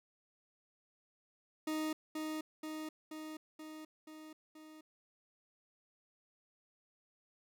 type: tone with echo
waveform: 40% pulse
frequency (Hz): 311.1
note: D#4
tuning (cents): 0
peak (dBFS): -34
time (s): 1.67-1.93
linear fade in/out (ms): 5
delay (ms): 480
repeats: 6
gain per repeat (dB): -3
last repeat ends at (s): 4.81
effects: none